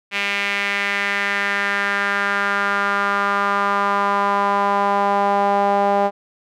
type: tone with band-pass filter sweep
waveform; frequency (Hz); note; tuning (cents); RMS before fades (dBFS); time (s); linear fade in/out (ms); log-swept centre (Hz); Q
sawtooth; 200.8; G3; +42; -19; 0.11-6.11; 50; 2400 to 730; 3.1
effects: none